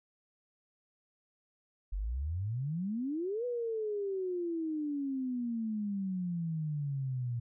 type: exponential two-way sweep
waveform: sine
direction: up then down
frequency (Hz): 44.1 to 495.6 to 117.2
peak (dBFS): -32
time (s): 1.92-7.4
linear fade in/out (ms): 10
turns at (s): 3.45
effects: none